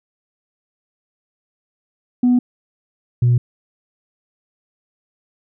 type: tone pair in turn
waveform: sine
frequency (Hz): 246.9 / 121.5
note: B3 / B2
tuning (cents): 0 / -28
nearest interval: octave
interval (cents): 1228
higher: first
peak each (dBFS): -9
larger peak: neither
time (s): 2.23-2.39 / 3.22-3.38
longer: neither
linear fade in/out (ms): 5
effects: tanh soft clip ceiling -8 dBFS